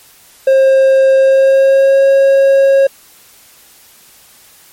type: tone with pitch glide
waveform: triangle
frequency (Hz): 534 to 545.2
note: C5 to C#5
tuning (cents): +35 to -29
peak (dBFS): -3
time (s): 0.47-2.87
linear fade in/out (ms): 5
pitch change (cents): +36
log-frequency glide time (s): 1.15-2.05
effects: white hiss -43 dBFS RMS until 4.72 s + MP3 64 kbps